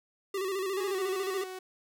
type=tone with vibrato; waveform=square; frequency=384 Hz; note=G4; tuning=36 cents flat; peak=-31 dBFS; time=0.34-1.44 s; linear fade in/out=5 ms; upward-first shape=square; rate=14 Hz; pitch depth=56 cents each way
type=tone with pitch glide; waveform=sawtooth; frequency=413.3 to 372.5 Hz; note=G#4 to F#4; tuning=-8 to +12 cents; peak=-35 dBFS; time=0.77-1.59 s; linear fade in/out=5 ms; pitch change=-180 cents; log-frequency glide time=0.9-0.96 s
effects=none